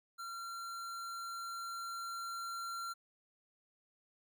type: tone with level ramp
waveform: square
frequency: 1370 Hz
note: F6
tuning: 34 cents flat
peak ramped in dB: -43 to -40 dBFS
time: 0.18-2.94 s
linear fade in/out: 20 ms
effects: none